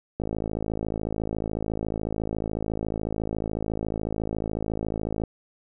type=click train; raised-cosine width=2 ms; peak=-15 dBFS; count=273; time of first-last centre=0.2-5.237 s; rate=54 Hz; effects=none